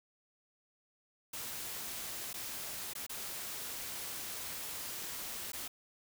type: noise with dropouts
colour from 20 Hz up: white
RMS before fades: -42 dBFS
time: 1.33-5.68 s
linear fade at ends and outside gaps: 5 ms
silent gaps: 2.331-2.34 / 2.935-2.951 / 3.066-3.094 / 5.52-5.531 s
effects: none